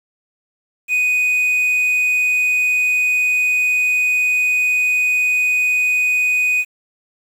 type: tone with quantisation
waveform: triangle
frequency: 2489 Hz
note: D#7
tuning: in tune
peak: -12 dBFS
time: 0.88-6.65 s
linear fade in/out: 50 ms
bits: 7
effects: none